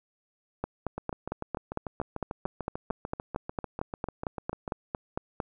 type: two click trains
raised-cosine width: 1 ms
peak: -16 / -20 dBFS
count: 22 / 26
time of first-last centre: 0.64-5.402 / 0.98-4.678 s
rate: 4.41 / 6.76 Hz
effects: none